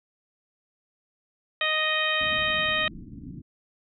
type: harmonic tone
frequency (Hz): 622.3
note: D#5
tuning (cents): 0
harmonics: 1 / 2 / 3 / 4 / 5 / 6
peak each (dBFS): -32 / -31 / -27 / -29 / -30 / -31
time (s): 1.61-2.88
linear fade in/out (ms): 2
type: low-pass noise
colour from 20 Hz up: white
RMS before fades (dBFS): -41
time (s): 2.2-3.42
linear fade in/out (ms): 10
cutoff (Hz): 290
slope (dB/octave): 48
effects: none